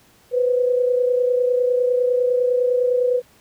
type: tone pair together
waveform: sine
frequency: 493.9 / 523.8 Hz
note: B4 / C5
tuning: 0 / +2 cents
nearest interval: minor second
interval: 102 cents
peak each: -16 / -24 dBFS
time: 0.31-3.22 s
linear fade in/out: 50 ms
effects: pink hiss -54 dBFS RMS until 3.4 s + high-pass 60 Hz 12 dB/octave